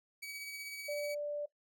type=tone with tremolo; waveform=sawtooth; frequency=2275 Hz; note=C#7; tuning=44 cents sharp; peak=-38 dBFS; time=0.22-1.15 s; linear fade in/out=10 ms; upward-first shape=triangle; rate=16 Hz; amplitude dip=40%
type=tone; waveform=sine; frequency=587 Hz; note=D5; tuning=1 cent flat; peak=-35 dBFS; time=0.88-1.46 s; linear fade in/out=10 ms
effects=noise-tail reverb RT60 0.1 s tail -18 dB re dry